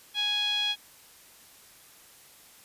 5% pulse tone with low-pass filter, 830.6 Hz, G#5, in tune, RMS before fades -28 dBFS, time 0.14-0.76 s, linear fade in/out 50 ms, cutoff 3300 Hz, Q 6.2, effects white hiss -54 dBFS RMS until 2.64 s + resampled to 32000 Hz

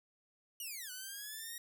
5% pulse linear two-way sweep, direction down then up, 2965 to 1472 to 1889 Hz, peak -33 dBFS, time 0.6-1.58 s, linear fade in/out 2 ms, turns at 0.91 s, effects none

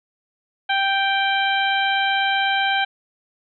harmonic tone, 784 Hz, G5, in tune, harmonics 1 / 2 / 3 / 4 / 5, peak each -21 / -22 / -26 / -25 / -32 dBFS, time 0.69-2.85 s, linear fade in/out 10 ms, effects none

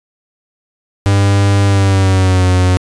45% pulse tone with pitch glide, 99.7 to 91.43 Hz, G2 to F#2, +30 to -20 cents, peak -8 dBFS, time 1.06-2.77 s, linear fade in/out 0 ms, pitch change -150 cents, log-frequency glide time 1.66-2.46 s, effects resampled to 22050 Hz

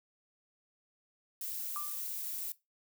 violet noise, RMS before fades -39 dBFS, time 1.41-2.52 s, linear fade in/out 2 ms
sine tone with exponential decay, 1182 Hz, D6, 11 cents sharp, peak -35 dBFS, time 1.76-2.04 s, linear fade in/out 1 ms, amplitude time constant 60 ms
effects noise-tail reverb RT60 0.2 s tail -18 dB re dry

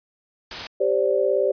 white noise, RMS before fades -30 dBFS, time 0.51-0.67 s, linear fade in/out 2 ms
sine chord, G suspended fourth, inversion none, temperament equal with one note detuned, 392 / 523.3 / 581.3 Hz, G4 / C5 / D5, 0 / 0 / -18 cents, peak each -22 dBFS, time 0.8-1.52 s, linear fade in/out 10 ms
effects resampled to 11025 Hz

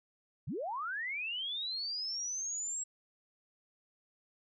sine linear sweep, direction up, 92.5 to 7700 Hz, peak -35 dBFS, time 0.47-2.84 s, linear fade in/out 10 ms, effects none

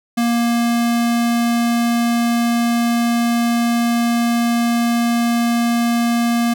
square tone, 235.4 Hz, A#3, 17 cents sharp, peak -15 dBFS, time 0.17-6.54 s, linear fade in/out 10 ms, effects none

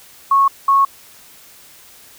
sine tone pair in turn, 1100 / 1100 Hz, C#6 / C#6, -14 / -14 cents, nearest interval unison, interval 0 cents, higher neither, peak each -9 dBFS, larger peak neither, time 0.31-0.48 / 0.68-0.85 s, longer neither, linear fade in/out 5 ms, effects white hiss -44 dBFS RMS until 2.18 s

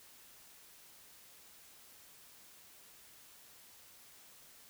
silence, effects white hiss -59 dBFS RMS until 4.69 s

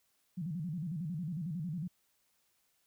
sine tone with vibrato, 165.3 Hz, E3, 5 cents sharp, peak -35 dBFS, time 0.37-1.88 s, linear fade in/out 10 ms, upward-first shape square, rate 11 Hz, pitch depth 160 cents each way, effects white hiss -75 dBFS RMS until 2.86 s

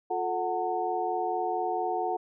sine tone cluster, 354.7 / 439.1 / 740 / 900 Hz, F4 / A4 / F#5 / A5, +27 / -4 / 0 / +39 cents, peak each -34 / -34 / -29 / -35 dBFS, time 0.1-2.17 s, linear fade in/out 10 ms, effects none

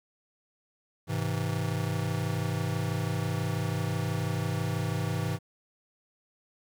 square chord, Ab augmented, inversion none, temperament just, 103.83 / 129.78 / 162.23 Hz, Ab2 / C3 / E3, 0 / -14 / -27 cents, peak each -33 / -34 / -33 dBFS, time 1.07-5.39 s, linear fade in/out 50 ms, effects 10-bit

